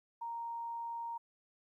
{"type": "tone", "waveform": "sine", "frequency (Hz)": 931, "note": "A#5", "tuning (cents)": -2, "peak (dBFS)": -38, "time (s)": [0.21, 1.18], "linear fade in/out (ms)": 10, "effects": ["13-bit"]}